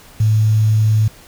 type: tone with quantisation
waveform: sine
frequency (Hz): 108.5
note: A2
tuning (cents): -24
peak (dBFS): -10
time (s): 0.2-1.08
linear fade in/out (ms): 5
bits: 6
effects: pink hiss -43 dBFS RMS until 1.27 s